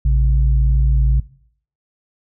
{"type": "tone pair together", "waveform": "sine", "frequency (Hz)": [56.42, 134.2], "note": ["A1", "C3"], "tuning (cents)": [44, 44], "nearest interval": "octave + minor third", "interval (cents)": 1500, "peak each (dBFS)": [-12, -20], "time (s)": [0.05, 1.2], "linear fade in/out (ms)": 5, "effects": ["noise-tail reverb RT60 0.6 s tail -19 dB re dry"]}